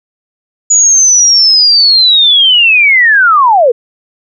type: linear sweep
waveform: sine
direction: down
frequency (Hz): 6900 to 442.5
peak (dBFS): -3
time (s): 0.7-3.72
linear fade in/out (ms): 10
effects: none